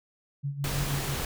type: tone with tremolo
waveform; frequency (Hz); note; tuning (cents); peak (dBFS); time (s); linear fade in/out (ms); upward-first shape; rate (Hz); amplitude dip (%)
sine; 141; C#3; +30; -27; 0.43-1.16; 20; sine; 6.2; 70
type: noise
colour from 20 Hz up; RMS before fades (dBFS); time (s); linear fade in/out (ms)
pink; -32; 0.64-1.25; 2
effects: none